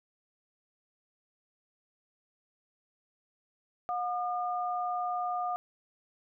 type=tone pair together; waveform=sine; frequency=720 / 1210.9 Hz; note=F#5 / D#6; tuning=-47 / -47 cents; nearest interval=major sixth; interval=900 cents; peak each=-31 / -35 dBFS; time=3.89-5.56 s; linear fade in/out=0 ms; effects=none